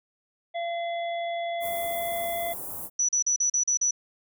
harmonic tone, 683 Hz, F5, 39 cents flat, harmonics 1 / 3 / 5, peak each -28 / -38 / -42 dBFS, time 0.54-2.54 s, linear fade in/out 20 ms
white band-stop noise, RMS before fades -36 dBFS, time 1.6-2.9 s, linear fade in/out 50 ms, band 1000 to 9800 Hz, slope 24 dB/octave
sine tone bursts, 5920 Hz, F#8, in tune, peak -21 dBFS, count 7, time 2.99-3.91 s, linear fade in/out 5 ms, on 98 ms, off 39 ms
effects none

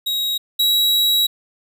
45% pulse tone pair in turn, 3810 / 3872 Hz, A#7 / B7, +37 / -35 cents, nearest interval unison, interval 28 cents, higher second, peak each -19 / -14 dBFS, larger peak second, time 0.06-0.38 / 0.59-1.27 s, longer second, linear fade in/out 10 ms, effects none

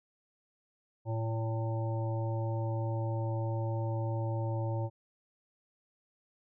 harmonic tone, 112.6 Hz, A2, 40 cents sharp, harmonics 1 / 3 / 5 / 7 / 8, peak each -31 / -41 / -40 / -46 / -44 dBFS, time 1.05-4.9 s, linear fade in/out 50 ms, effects none

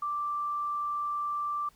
sine tone, 1174.7 Hz, D6, in tune, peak -29 dBFS, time 0.02-1.69 s, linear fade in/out 5 ms, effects pink hiss -63 dBFS RMS until 1.75 s

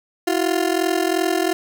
30% pulse ring-modulated tone, 349.8 Hz, F4, 3 cents sharp, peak -12 dBFS, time 0.27-1.53 s, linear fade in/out 0 ms, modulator 21.4 Hz, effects none

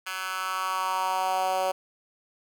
10% pulse tone with high-pass filter sweep, 187.5 Hz, F#3, 23 cents sharp, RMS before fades -28 dBFS, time 0.06-1.72 s, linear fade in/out 10 ms, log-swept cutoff 1700 to 600 Hz, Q 3.4, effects none

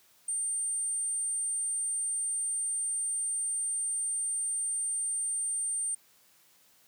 sine tone, 8840 Hz, C#9, 6 cents flat, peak -29 dBFS, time 0.28-5.95 s, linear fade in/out 5 ms, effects white hiss -63 dBFS RMS until 6.87 s + high-pass 80 Hz 12 dB/octave

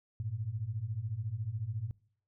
sine beating tone pair, 100.6 / 114.6 Hz, G2 / A#2, +45 / -29 cents, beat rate 14 Hz, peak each -38 / -36 dBFS, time 0.2-1.91 s, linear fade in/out 0 ms, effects noise-tail reverb RT60 0.6 s tail -24 dB re dry

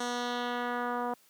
10% pulse tone with low-pass filter sweep, 243.2 Hz, B3, 26 cents flat, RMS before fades -33 dBFS, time 0-1.14 s, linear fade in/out 5 ms, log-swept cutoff 7300 to 910 Hz, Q 1.4, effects white hiss -63 dBFS RMS until 1.29 s + high-pass 150 Hz 12 dB/octave

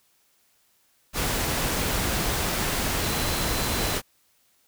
sine tone in noise, 4041 Hz, B7, 39 cents sharp, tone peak -37 dBFS, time 3-3.98 s, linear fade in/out 50 ms, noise pink, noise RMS -26 dBFS, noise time 1.13-4.02 s, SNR -14 dB, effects white hiss -65 dBFS RMS until 4.67 s

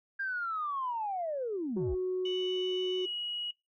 sine linear sweep, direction down, 1612 to 37.43 Hz, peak -31 dBFS, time 0.19-1.95 s, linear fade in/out 10 ms
sine tone, 369 Hz, F#4, 5 cents flat, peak -28 dBFS, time 1.76-3.06 s, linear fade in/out 10 ms
sine tone with pitch glide, 2962 to 2906 Hz, F#7 to F#7, +1 to -32 cents, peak -34 dBFS, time 2.25-3.51 s, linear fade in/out 5 ms, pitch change -33 cents, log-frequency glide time 3.01-3.08 s
effects noise-tail reverb RT60 0.2 s tail -21 dB re dry + tanh soft clip ceiling -25 dBFS

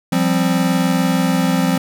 square chord, F suspended second, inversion none, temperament equal with one note detuned, 174.61 / 194.98 / 261.6 Hz, F3 / G3 / C4, 0 / -9 / 0 cents, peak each -18 / -21 / -19 dBFS, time 0.12-1.78 s, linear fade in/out 5 ms, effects none

